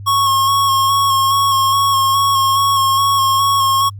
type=tone with vibrato; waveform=square; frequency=1093 Hz; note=C#6; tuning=25 cents flat; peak=-12 dBFS; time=0.06-3.9 s; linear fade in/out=20 ms; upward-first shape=square; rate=2.4 Hz; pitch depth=21 cents each way; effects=added 100 Hz sine -28 dBFS peak until 3.99 s + Opus 48 kbps